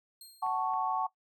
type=tone with exponential decay; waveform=20% pulse; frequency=4209 Hz; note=C8; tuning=9 cents sharp; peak=-40 dBFS; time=0.21-0.77 s; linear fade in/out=2 ms; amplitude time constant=120 ms
type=chord; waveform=sine; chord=F# minor; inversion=none; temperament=equal with one note detuned; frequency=749.5 / 880 / 1108.7 Hz; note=F#5 / A5 / C#6; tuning=+22 / 0 / 0 cents; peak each=-33 dBFS; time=0.42-1.07 s; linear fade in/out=10 ms
type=clicks; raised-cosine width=0.5 ms; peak=-39 dBFS; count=2; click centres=0.465 / 0.737 s
effects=noise-tail reverb RT60 0.1 s tail -17 dB re dry